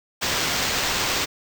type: noise with sample-and-hold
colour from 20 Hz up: white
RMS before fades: -24 dBFS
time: 0.21-1.26 s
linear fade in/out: 20 ms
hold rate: 11025 Hz
effects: none